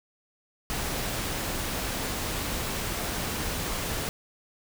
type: noise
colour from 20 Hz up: pink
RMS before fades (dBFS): -31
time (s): 0.7-4.09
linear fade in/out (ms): 0
effects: none